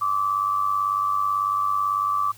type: tone with amplitude modulation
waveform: sine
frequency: 1159 Hz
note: D6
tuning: 23 cents flat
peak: -17 dBFS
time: 0.01-2.32 s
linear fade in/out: 10 ms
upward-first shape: sine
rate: 98.1 Hz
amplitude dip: 65%
effects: added 107 Hz sine -50 dBFS peak until 2.37 s + white hiss -50 dBFS RMS until 2.37 s